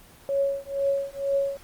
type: tone with tremolo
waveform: sine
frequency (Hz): 554.4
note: C#5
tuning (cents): 0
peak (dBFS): -19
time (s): 0.29-1.57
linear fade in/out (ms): 0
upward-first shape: triangle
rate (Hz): 2.1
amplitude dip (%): 100
effects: pink hiss -51 dBFS RMS until 1.63 s + Opus 24 kbps